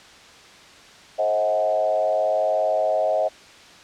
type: tone with frequency modulation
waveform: sine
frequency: 635 Hz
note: D#5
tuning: 35 cents sharp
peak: -18 dBFS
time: 1.18-3.29 s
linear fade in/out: 20 ms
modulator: 101 Hz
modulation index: 0.98
effects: white hiss -46 dBFS RMS until 3.83 s + low-pass 5000 Hz 12 dB/octave